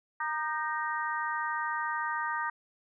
harmonic tone with a mistuned harmonic, 311.2 Hz, D#4, in tune, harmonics 3 / 4 / 5 / 6, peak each -34 / -35 / -36 / -37 dBFS, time 0.2-2.5 s, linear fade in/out 5 ms, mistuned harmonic 4, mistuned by -41 cents, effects none

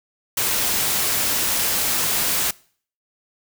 white noise, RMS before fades -21 dBFS, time 0.37-2.51 s, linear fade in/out 5 ms, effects noise-tail reverb RT60 0.5 s tail -23 dB re dry

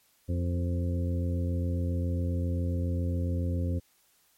harmonic tone with a mistuned harmonic, 87.31 Hz, F2, in tune, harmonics 1 / 2 / 3 / 4 / 5 / 6, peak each -27 / -36 / -36 / -44 / -46 / -41 dBFS, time 0.28-3.8 s, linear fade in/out 20 ms, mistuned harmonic 5, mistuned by +20 cents, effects white hiss -66 dBFS RMS until 4.37 s + MP3 64 kbps

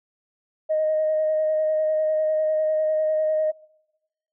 sine tone with vibrato, 622.3 Hz, D#5, in tune, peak -18 dBFS, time 0.69-3.52 s, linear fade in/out 20 ms, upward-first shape square, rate 10 Hz, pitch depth 11 cents each way, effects noise-tail reverb RT60 1.0 s tail -25 dB re dry + tanh soft clip ceiling -14 dBFS

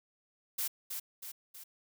blue noise with echo, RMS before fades -34 dBFS, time 0.58-0.68 s, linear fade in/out 10 ms, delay 320 ms, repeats 3, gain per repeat -5 dB, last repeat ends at 1.64 s, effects none

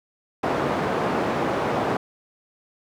white band-pass noise, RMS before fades -24 dBFS, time 0.43-1.97 s, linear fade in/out 5 ms, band 130 to 840 Hz, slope 12 dB/octave, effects none

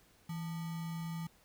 sine tone with sample-and-hold, 164.81 Hz, E3, in tune, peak -37 dBFS, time 0.29-1.27 s, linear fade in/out 5 ms, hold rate 1050 Hz, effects pink hiss -66 dBFS RMS until 1.44 s

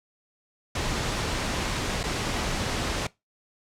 pink noise with dropouts, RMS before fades -28 dBFS, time 0.75-3.07 s, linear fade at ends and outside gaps 5 ms, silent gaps 2.032-2.037 s, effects noise-tail reverb RT60 0.2 s tail -21 dB re dry + low-pass 7000 Hz 12 dB/octave

